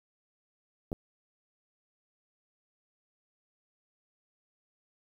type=clicks; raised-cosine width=2 ms; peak=-22 dBFS; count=2; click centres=0.918 / 0.929 s; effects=9-bit